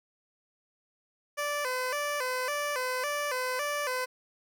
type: tone with vibrato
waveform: 15% pulse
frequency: 545 Hz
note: C#5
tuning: 29 cents flat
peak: -23 dBFS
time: 1.37-4.06 s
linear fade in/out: 20 ms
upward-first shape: square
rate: 1.8 Hz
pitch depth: 120 cents each way
effects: none